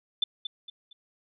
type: tone with echo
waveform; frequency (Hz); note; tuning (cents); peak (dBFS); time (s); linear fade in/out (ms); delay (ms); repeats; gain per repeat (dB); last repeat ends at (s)
sine; 3520; A7; 0; -21; 0.22-0.24; 5; 230; 3; -9; 0.93
effects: none